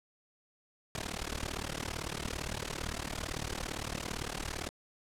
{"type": "noise with amplitude modulation", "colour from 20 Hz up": "pink", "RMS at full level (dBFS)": -34, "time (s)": [0.95, 4.69], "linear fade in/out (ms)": 0, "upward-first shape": "sine", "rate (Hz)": 37.7, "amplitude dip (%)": 95, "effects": ["low-pass 9000 Hz 12 dB/octave"]}